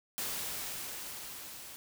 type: noise with level ramp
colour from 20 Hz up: white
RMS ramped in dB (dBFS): -36 to -48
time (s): 0.18-1.76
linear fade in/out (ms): 0
effects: none